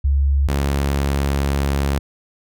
sine / sawtooth tone pair in turn, 69.6 / 69.85 Hz, C#2 / C#2, +8 / +14 cents, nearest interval unison, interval 6 cents, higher second, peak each -13 dBFS, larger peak neither, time 0.04-0.48 / 0.48-1.99 s, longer second, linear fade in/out 10 ms, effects none

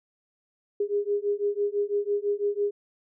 sine beating tone pair, 405.9 / 411.9 Hz, G#4 / G#4, -40 / -14 cents, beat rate 6 Hz, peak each -27 dBFS, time 0.8-2.71 s, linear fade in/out 5 ms, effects none

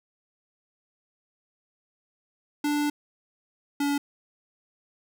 square tone pair in turn, 293.7 / 285.3 Hz, D4 / C#4, 0 / +50 cents, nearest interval minor second, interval 50 cents, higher first, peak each -24 dBFS, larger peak neither, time 2.64-2.9 / 3.8-3.98 s, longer first, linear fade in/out 5 ms, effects none

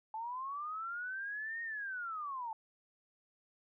sine linear two-way sweep, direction up then down, 865 to 1864.7 to 865 Hz, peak -38 dBFS, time 0.14-2.53 s, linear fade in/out 2 ms, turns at 1.62 s, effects none

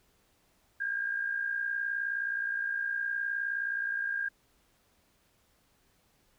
sine tone with amplitude modulation, 1613 Hz, G6, 49 cents sharp, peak -27 dBFS, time 0.8-4.29 s, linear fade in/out 10 ms, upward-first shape sine, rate 59.3 Hz, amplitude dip 60%, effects pink hiss -69 dBFS RMS until 6.38 s

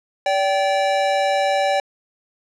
square tone pair together, 575.6 / 777 Hz, D5 / G5, -35 / -16 cents, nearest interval perfect fourth, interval 519 cents, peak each -20 dBFS, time 0.26-1.8 s, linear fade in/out 2 ms, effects low-pass 5000 Hz 12 dB/octave

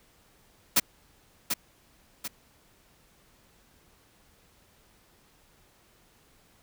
white noise with echo, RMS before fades -20 dBFS, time 0.76-0.8 s, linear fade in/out 10 ms, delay 740 ms, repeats 2, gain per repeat -7 dB, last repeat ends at 2.28 s, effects pink hiss -62 dBFS RMS until 6.62 s

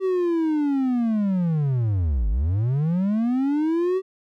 triangle linear two-way sweep, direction down then up, 385.2 to 47.6 to 385.2 Hz, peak -17 dBFS, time 0-4.02 s, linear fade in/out 50 ms, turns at 2.29 s, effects none

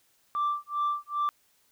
sine tone with tremolo, 1174.7 Hz, D6, in tune, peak -22 dBFS, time 0.35-1.29 s, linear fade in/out 0 ms, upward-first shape sine, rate 2.5 Hz, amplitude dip 100%, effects tanh soft clip ceiling -22 dBFS + white hiss -67 dBFS RMS until 1.71 s

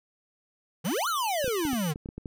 square exponential two-way sweep, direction up then down, 142.4 to 1448 to 142.4 Hz, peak -27 dBFS, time 0.84-1.94 s, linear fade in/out 20 ms, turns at 1.08 s
10% pulse tone with pitch glide, 3023 to 2985 Hz, F#7 to F#7, +36 to +15 cents, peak -30 dBFS, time 0.85-1.91 s, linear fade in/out 0 ms, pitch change -21 cents, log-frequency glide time 1.21-1.68 s
clicks, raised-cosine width 3 ms, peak -24 dBFS, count 9, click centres 1.444 / 1.479 / 1.652 / 1.732 / 1.959 / 2.059 / 2.089 / 2.18 / 2.258 s
effects none

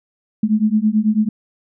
sine beating tone pair, 210.2 / 219.3 Hz, G#3 / A3, +21 / -6 cents, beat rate 9.1 Hz, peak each -16 dBFS, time 0.43-1.29 s, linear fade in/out 5 ms, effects none

